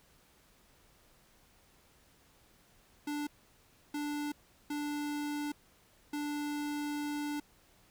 square tone bursts at uneven times, 293.7 Hz, D4, in tune, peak -35 dBFS, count 4, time 3.07-3.27 / 3.94-4.32 / 4.7-5.52 / 6.13-7.4 s, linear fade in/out 5 ms, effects pink hiss -65 dBFS RMS until 7.9 s

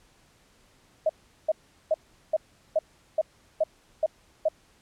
sine tone bursts, 629 Hz, D#5, 19 cents sharp, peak -19 dBFS, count 9, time 1.06-4.486 s, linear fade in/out 5 ms, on 34 ms, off 390 ms, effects pink hiss -61 dBFS RMS until 4.81 s + low-pass 10000 Hz 12 dB/octave

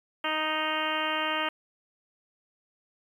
harmonic tone, 311.1 Hz, D#4, in tune, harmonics 1 / 2 / 3 / 4 / 5 / 6 / 7 / 8 / 9 / 10, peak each -38 / -35 / -34 / -33 / -36 / -36 / -38 / -39 / -35 / -37 dBFS, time 0.24-1.49 s, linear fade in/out 5 ms, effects 10-bit

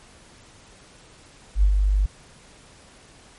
sine tone with ADSR envelope, 49.5 Hz, G1, 18 cents sharp, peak -12 dBFS, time 1.55-2.06 s, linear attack 76 ms, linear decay 81 ms, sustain -4 dB, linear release 4 ms, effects pink hiss -50 dBFS RMS until 3.38 s + MP3 48 kbps

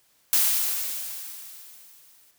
blue noise with exponential decay, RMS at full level -19 dBFS, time 0.33-2.31 s, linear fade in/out 1 ms, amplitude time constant 430 ms, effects white hiss -64 dBFS RMS until 2.38 s

